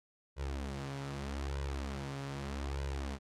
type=tone with flanger; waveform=sawtooth; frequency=69 Hz; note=C#2; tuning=7 cents flat; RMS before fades=-39 dBFS; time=0.36-3.19 s; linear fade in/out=50 ms; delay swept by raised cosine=2 to 7.1 ms; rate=0.81 Hz; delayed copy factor=+0.85; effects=low-pass 8000 Hz 12 dB/octave + AAC 48 kbps